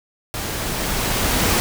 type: noise with level ramp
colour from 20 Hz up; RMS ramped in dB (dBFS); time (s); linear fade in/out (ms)
pink; -27 to -17; 0.34-1.6; 0
effects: none